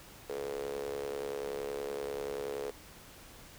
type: tone with high-pass filter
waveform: sawtooth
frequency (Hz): 70.5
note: C#2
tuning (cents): +30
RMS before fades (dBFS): -38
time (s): 0.29-2.71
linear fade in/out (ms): 10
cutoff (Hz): 450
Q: 9.3
effects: pink hiss -53 dBFS RMS until 3.58 s